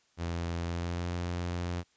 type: tone with pitch glide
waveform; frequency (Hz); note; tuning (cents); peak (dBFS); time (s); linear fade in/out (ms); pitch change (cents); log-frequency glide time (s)
sawtooth; 85.1 to 87.54; F2 to F2; -44 to +5; -28; 0.17-1.84; 50; +49; 0.63-1.09
effects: white hiss -69 dBFS RMS until 1.96 s + resampled to 16000 Hz

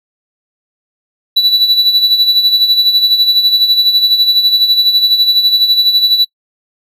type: tone with tremolo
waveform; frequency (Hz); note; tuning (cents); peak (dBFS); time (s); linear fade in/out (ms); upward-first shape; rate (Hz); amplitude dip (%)
triangle; 3951; B7; 0; -3; 1.36-6.25; 10; sine; 12; 60
effects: noise-tail reverb RT60 0.1 s tail -26 dB re dry

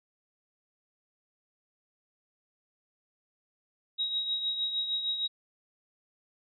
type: tone with tremolo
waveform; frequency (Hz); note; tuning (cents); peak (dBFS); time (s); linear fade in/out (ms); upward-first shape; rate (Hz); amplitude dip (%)
sine; 3809; A#7; +37; -26; 3.98-5.28; 20; triangle; 6.5; 60
effects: none

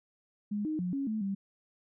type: tone with pitch steps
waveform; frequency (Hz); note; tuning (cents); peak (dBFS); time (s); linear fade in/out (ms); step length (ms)
sine; 206.9 / 310.1 / 179.4 / 275.8 / 217.4 / 196.3; G#3 / D#4 / F3 / C#4 / A3 / G3; -6 / -6 / +47 / -9 / -21 / +3; -30; 0.51-1.35; 10; 140
effects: none

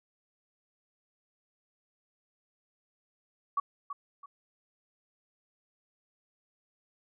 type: tone with echo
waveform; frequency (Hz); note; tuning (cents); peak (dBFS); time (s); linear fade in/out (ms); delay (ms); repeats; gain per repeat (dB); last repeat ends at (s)
sine; 1133; C#6; +37; -25; 3.57-3.6; 5; 330; 2; -10; 4.26
effects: none

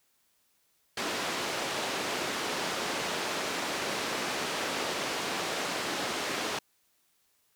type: band-pass noise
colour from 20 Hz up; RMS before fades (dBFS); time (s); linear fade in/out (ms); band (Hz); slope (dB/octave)
pink; -33; 0.97-6.59; 5; 310 to 6100; 12
effects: white hiss -71 dBFS RMS until 7.55 s

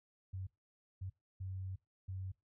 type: tone bursts at uneven times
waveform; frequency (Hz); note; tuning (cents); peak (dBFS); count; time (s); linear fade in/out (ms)
sine; 94.4; F#2; +35; -40; 4; 0.33-0.47 / 1.01-1.1 / 1.4-1.76 / 2.08-2.32; 10
effects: noise-tail reverb RT60 0.2 s tail -21 dB re dry

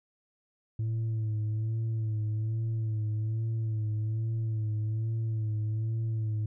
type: tone with vibrato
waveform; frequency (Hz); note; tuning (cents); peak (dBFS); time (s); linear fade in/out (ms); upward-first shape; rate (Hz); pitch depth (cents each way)
sine; 110; A2; 0; -25; 0.79-6.46; 5; sine; 1.2; 45
effects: tanh soft clip ceiling -27 dBFS

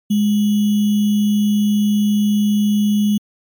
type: tone with sample-and-hold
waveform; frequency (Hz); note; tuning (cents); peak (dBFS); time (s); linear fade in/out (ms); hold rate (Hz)
sine; 207.7; G#3; 0; -12; 0.1-3.18; 10; 3150
effects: MP3 96 kbps

